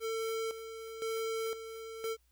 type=tone with tremolo; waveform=square; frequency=448.3 Hz; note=A4; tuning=32 cents sharp; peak=-34 dBFS; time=0-2.17 s; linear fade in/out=50 ms; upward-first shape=square; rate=0.98 Hz; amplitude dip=65%; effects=added 60 Hz sine -68 dBFS peak until 2.31 s + white hiss -75 dBFS RMS until 2.31 s